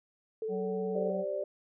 sine tone with vibrato, 440 Hz, A4, in tune, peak -32 dBFS, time 0.42-1.1 s, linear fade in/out 2 ms, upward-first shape sine, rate 19 Hz, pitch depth 27 cents each way
harmonic tone, 188.4 Hz, F#3, 32 cents sharp, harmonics 1 / 3 / 4, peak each -36 / -43 / -44 dBFS, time 0.48-1.25 s, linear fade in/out 50 ms
sine chord, G suspended fourth, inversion none, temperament just, 392 / 522.7 / 588 Hz, G4 / C5 / D5, 0 / -2 / +2 cents, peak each -38 / -38 / -33 dBFS, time 0.95-1.44 s, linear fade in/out 5 ms
effects none

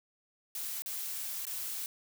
blue noise with dropouts, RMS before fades -38 dBFS, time 0.55-1.86 s, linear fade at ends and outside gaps 1 ms, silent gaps 0.821-0.86 / 1.453-1.468 s, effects none

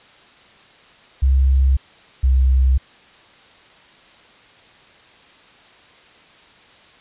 sine tone pair in turn, 66.6 / 65.04 Hz, C2 / C2, +31 / -10 cents, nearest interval unison, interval 41 cents, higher first, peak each -11 dBFS, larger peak neither, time 1.22-1.77 / 2.23-2.78 s, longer neither, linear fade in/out 10 ms, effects white hiss -48 dBFS RMS until 7 s + resampled to 8000 Hz

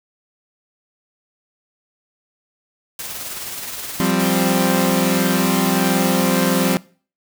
white noise with tremolo, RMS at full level -28 dBFS, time 2.99-4.11 s, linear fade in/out 2 ms, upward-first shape sine, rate 19 Hz, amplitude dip 35%
sawtooth chord, F suspended second, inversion none, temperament equal, 174.61 / 196 / 261.6 Hz, F3 / G3 / C4, 0 / 0 / 0 cents, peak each -16 dBFS, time 4-6.77 s, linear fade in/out 0 ms
white noise, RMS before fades -27 dBFS, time 4.19-6.75 s, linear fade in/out 10 ms
effects noise-tail reverb RT60 0.4 s tail -21 dB re dry

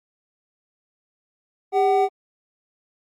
triangle tone pair together, 399.9 / 755 Hz, G4 / F#5, +35 / +35 cents, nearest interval major seventh, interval 1100 cents, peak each -17 / -16 dBFS, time 1.72-2.09 s, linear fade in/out 50 ms, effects Opus 32 kbps

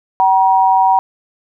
sine tone pair together, 763.6 / 953 Hz, G5 / A#5, -46 / +38 cents, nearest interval major third, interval 384 cents, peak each -11 dBFS, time 0.2-0.99 s, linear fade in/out 0 ms, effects none

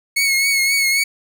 sawtooth tone with vibrato, 2196 Hz, C#7, 17 cents flat, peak -11 dBFS, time 0.16-1.04 s, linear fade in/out 10 ms, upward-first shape triangle, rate 3.8 Hz, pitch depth 44 cents each way, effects none

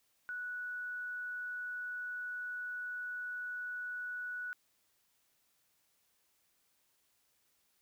sine tone, 1474 Hz, F#6, 7 cents flat, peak -38 dBFS, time 0.29-4.53 s, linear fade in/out 0 ms, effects white hiss -75 dBFS RMS until 7.81 s

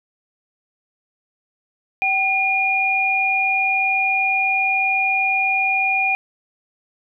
sine tone pair together, 770 / 2427 Hz, G5 / D#7, -31 / -44 cents, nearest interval octave + minor sixth, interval 1987 cents, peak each -22 / -17 dBFS, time 2.02-6.15 s, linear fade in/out 0 ms, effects none

